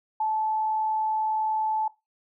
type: tone with frequency modulation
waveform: sine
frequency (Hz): 870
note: A5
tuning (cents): -20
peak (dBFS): -23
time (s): 0.2-1.88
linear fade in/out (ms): 5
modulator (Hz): 41.5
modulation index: 0.22
effects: noise-tail reverb RT60 0.2 s tail -17 dB re dry